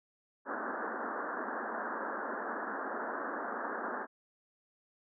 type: band-pass noise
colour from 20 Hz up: white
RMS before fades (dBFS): -38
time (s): 0.45-4.07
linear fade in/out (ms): 50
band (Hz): 210 to 1700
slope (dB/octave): 96
effects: none